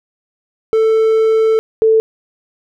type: tone pair in turn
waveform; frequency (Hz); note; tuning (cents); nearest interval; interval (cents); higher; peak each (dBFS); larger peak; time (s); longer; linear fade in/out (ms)
triangle / sine; 442.8 / 442.8; A4 / A4; +11 / +11; unison; 0; neither; -7; neither; 0.73-1.59 / 1.82-2; first; 0
effects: none